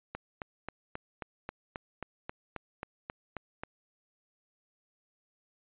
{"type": "click train", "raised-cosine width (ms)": 0.5, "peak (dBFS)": -22, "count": 14, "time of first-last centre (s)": [0.15, 3.635], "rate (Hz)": 3.73, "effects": ["resampled to 8000 Hz"]}